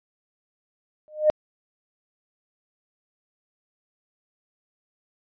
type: tone with exponential growth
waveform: sine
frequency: 611 Hz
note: D#5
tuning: 32 cents flat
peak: -10 dBFS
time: 1.08-1.3 s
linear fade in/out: 0 ms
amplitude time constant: 46 ms
effects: tanh soft clip ceiling -6 dBFS + resampled to 11025 Hz